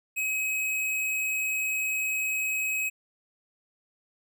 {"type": "tone", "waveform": "square", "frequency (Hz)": 2545, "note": "D#7", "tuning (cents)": 39, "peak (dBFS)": -27, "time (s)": [0.16, 2.9], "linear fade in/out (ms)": 20, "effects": []}